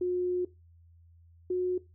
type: tone pair in turn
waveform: sine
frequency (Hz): 360 / 363.8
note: F#4 / F#4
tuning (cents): -47 / -29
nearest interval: unison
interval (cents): 18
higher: second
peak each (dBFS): -26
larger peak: neither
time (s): 0.01-0.45 / 1.5-1.78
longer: first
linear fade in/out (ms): 5
effects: noise-tail reverb RT60 0.2 s tail -17 dB re dry + added 84 Hz sine -55 dBFS peak until 1.94 s